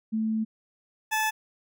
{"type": "tone pair in turn", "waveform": ["sine", "20% pulse"], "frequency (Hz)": [220, 869.1], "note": ["A3", "A5"], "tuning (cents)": [0, -22], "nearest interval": "2 octaves", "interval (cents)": 2378, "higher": "second", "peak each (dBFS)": [-24, -19], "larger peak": "second", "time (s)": [[0.12, 0.45], [1.11, 1.31]], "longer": "first", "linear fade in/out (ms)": 20, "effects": []}